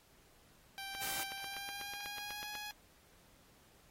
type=tone with pitch glide; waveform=10% pulse; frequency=784 to 835.4 Hz; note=G5 to G#5; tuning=0 to +10 cents; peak=-34 dBFS; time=0.78-2.71 s; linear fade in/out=0 ms; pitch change=+110 cents; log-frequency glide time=1.34-2.49 s
type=click train; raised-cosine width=0.3 ms; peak=-30 dBFS; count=14; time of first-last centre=0.95-2.553 s; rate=8.11 Hz
type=noise; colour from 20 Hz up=white; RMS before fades=-41 dBFS; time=1.01-1.24 s; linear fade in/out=10 ms
effects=pink hiss -66 dBFS RMS until 3.9 s + AAC 48 kbps